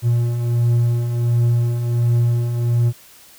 triangle beating tone pair, 117.7 / 119.1 Hz, A#2 / A#2, +17 / +38 cents, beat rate 1.4 Hz, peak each -22 / -13 dBFS, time 0.02-2.93 s, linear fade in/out 50 ms, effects white hiss -46 dBFS RMS until 3.38 s

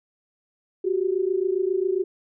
sine tone pair together, 364.6 / 392 Hz, F#4 / G4, -25 / 0 cents, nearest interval minor second, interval 125 cents, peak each -23 / -24 dBFS, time 0.84-2.04 s, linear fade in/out 10 ms, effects none

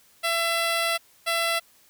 10% pulse tone pair in turn, 671 / 671 Hz, E5 / E5, +31 / +31 cents, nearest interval unison, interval 0 cents, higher neither, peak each -14 dBFS, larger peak neither, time 0.23-0.98 / 1.26-1.6 s, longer first, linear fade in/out 20 ms, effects white hiss -58 dBFS RMS until 1.89 s

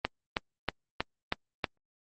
click train, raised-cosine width 0.3 ms, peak -11 dBFS, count 6, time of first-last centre 0.05-1.642 s, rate 3.14 Hz, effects Opus 24 kbps

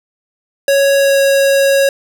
square tone with pitch glide, 554.4 to 550.6 Hz, C#5 to C#5, 0 to -12 cents, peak -9 dBFS, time 0.68-1.89 s, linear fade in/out 2 ms, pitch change -12 cents, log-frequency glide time 0.99-1.2 s, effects none

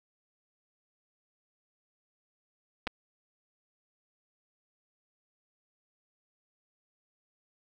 clicks, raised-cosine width 0.3 ms, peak -17 dBFS, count 2, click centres 2.87 / 2.874 s, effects none

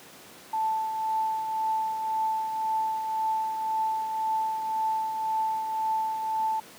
sine tone with tremolo, 880 Hz, A5, in tune, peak -23 dBFS, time 0.53-6.6 s, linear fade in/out 5 ms, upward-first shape triangle, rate 1.9 Hz, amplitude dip 50%, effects pink hiss -48 dBFS RMS until 6.78 s + high-pass 200 Hz 12 dB/octave

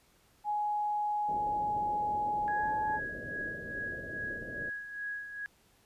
sine tone with pitch glide, 836 to 853.1 Hz, G#5 to G#5, +11 to +46 cents, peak -29 dBFS, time 0.44-3 s, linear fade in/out 50 ms, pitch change +35 cents, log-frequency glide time 2.54-2.7 s
white low-pass noise, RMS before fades -45 dBFS, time 1.28-4.7 s, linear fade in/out 10 ms, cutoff 630 Hz, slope 96 dB/octave
sine tone with tremolo, 1661.2 Hz, G#6, in tune, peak -34 dBFS, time 2.48-5.46 s, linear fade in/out 0 ms, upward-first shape sine, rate 2.4 Hz, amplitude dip 60%
effects pink hiss -66 dBFS RMS until 5.85 s + resampled to 32000 Hz

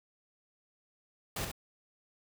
pink noise with echo, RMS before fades -36 dBFS, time 1.36-1.45 s, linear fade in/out 5 ms, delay 66 ms, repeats 1, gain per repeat -5 dB, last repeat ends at 1.516 s, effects none

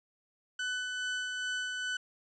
30% pulse tone with tremolo, 1500 Hz, F#6, 23 cents sharp, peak -29 dBFS, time 0.59-1.97 s, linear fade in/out 5 ms, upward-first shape sine, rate 2.4 Hz, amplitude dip 30%, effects resampled to 16000 Hz + 11-bit

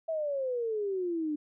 sine exponential sweep, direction down, 659.3 to 293.7 Hz, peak -29 dBFS, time 0.08-1.36 s, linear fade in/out 10 ms, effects none

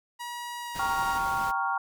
sawtooth tone with pitch glide, 960 to 943.5 Hz, B5 to A#5, -49 to +21 cents, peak -31 dBFS, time 0.19-1.19 s, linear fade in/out 20 ms, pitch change -30 cents, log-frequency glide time 0.6-0.93 s
pink noise, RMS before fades -40 dBFS, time 0.74-1.52 s, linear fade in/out 20 ms
sine chord, G half-diminished seventh, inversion none, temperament equal, 784 / 932.3 / 1108.7 / 1396.9 Hz, G5 / Bb5 / Db6 / F6, 0 / 0 / 0 / 0 cents, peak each -31 dBFS, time 0.79-1.78 s, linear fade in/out 5 ms
effects none

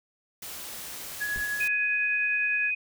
white noise, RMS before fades -39 dBFS, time 0.42-1.68 s, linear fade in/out 5 ms
sine tone with tremolo, 1680 Hz, G#6, 19 cents sharp, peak -26 dBFS, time 1.2-2.71 s, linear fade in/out 20 ms, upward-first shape triangle, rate 9.9 Hz, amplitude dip 40%
brown noise with exponential decay, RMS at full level -36 dBFS, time 1.36-1.52 s, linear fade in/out 0 ms, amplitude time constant 34 ms
sine tone, 2500 Hz, D#7, 8 cents sharp, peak -25 dBFS, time 1.6-2.75 s, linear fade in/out 10 ms
effects none

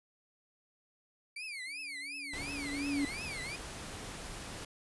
35% pulse tone with vibrato, 2278 Hz, C#7, 47 cents sharp, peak -38 dBFS, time 1.36-3.56 s, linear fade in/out 5 ms, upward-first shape triangle, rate 2.8 Hz, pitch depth 260 cents each way
sine tone with exponential growth, 283.8 Hz, C#4, 41 cents sharp, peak -28 dBFS, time 1.67-3.05 s, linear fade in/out 2 ms, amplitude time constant 300 ms
pink noise, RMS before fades -44 dBFS, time 2.33-4.65 s, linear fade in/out 5 ms
effects resampled to 24000 Hz

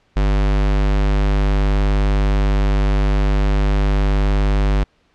square tone, 49.8 Hz, G1, 28 cents sharp, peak -14 dBFS, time 0.16-4.84 s, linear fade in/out 10 ms, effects pink hiss -59 dBFS RMS until 5.14 s + low-pass 4000 Hz 12 dB/octave

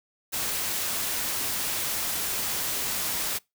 white noise, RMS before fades -29 dBFS, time 0.32-3.39 s, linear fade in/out 20 ms, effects noise-tail reverb RT60 0.2 s tail -24 dB re dry

